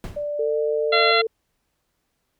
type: noise with exponential decay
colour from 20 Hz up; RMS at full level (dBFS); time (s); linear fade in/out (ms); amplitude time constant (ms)
brown; -28; 0.04-0.33; 0; 62
type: tone with pitch glide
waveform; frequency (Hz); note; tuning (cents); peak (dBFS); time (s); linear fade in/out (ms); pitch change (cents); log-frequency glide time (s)
sine; 587.3 to 599.3; D5 to D5; 0 to +35; -24; 0.16-1.12; 10; +35; 0.36-0.56
type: tone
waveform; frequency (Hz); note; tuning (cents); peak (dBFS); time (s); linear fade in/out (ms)
sine; 448.1; A4; +32; -21; 0.39-1.27; 5
type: harmonic tone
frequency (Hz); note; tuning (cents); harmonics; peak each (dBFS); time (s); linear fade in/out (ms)
684; F5; -36; 1 / 2 / 3 / 4 / 5 / 6; -23 / -21 / -22 / -26 / -25 / -24; 0.92-1.22; 10
effects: pink hiss -73 dBFS RMS until 2.39 s